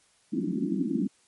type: band-pass noise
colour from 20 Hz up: white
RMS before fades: -28 dBFS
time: 0.32-1.08 s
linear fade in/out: 20 ms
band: 170 to 340 Hz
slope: 96 dB/octave
effects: white hiss -64 dBFS RMS until 1.27 s + MP3 48 kbps